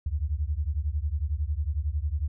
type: beating tone pair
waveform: sine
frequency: 69.6 / 80.6 Hz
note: C#2 / E2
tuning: +8 / -38 cents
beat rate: 11 Hz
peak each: -28 / -29 dBFS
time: 0.06-2.28 s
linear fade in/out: 5 ms
effects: none